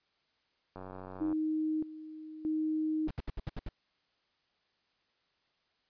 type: click train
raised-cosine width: 1 ms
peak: -31 dBFS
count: 54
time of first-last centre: 0.76-1.327 s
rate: 93.5 Hz
type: tone with tremolo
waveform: sine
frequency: 312 Hz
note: D#4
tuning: 5 cents sharp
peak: -29 dBFS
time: 1.2-3.11 s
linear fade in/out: 20 ms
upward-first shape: square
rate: 0.8 Hz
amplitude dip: 80%
type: noise bursts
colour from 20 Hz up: brown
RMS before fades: -36 dBFS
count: 7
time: 3.08-3.689 s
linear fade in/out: 2 ms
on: 27 ms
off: 70 ms
effects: white hiss -75 dBFS RMS until 5.89 s + resampled to 11025 Hz